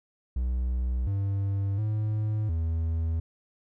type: tone with pitch steps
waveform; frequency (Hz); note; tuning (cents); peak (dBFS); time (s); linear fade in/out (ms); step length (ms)
triangle; 62.1 / 98.8 / 107.3 / 81.6; B1 / G2 / A2 / E2; +10 / +14 / -43 / -17; -23; 0.36-3.2; 5; 710
effects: none